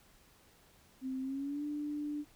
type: tone with pitch glide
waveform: sine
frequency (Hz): 261.6 to 295.3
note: C4 to D4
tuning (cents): 0 to +10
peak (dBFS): -35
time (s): 1.01-2.25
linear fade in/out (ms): 50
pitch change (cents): +210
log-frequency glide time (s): 1.21-1.64
effects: pink hiss -64 dBFS RMS until 2.35 s